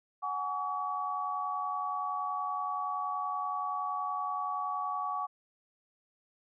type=chord; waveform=sine; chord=F# suspended second; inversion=none; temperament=equal with one note detuned; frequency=740 / 830.6 / 1136.6 Hz; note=F#5 / G#5 / C#6; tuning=0 / 0 / +43 cents; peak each=-38 / -39 / -33 dBFS; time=0.22-5.27 s; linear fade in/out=20 ms; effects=none